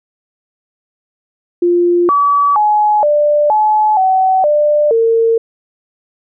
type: tone with pitch steps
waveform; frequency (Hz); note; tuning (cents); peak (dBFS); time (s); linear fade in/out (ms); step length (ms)
sine; 349.4 / 1144 / 843 / 592 / 855 / 756 / 595 / 455.6; F4 / D6 / G#5 / D5 / A5 / F#5 / D5 / A#4; +1 / -46 / +26 / +14 / -50 / +37 / +22 / -40; -8; 1.62-5.38; 5; 470
effects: none